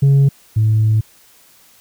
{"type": "tone pair in turn", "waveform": "sine", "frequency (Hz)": [138.59, 108.96], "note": ["C#3", "A2"], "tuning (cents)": [0, -16], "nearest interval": "major third", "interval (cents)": 416, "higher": "first", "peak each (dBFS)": [-5, -9], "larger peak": "first", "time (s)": [[0.02, 0.29], [0.56, 1.01]], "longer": "second", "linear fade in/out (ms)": 10, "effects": ["tanh soft clip ceiling -7 dBFS", "white hiss -49 dBFS RMS until 1.8 s"]}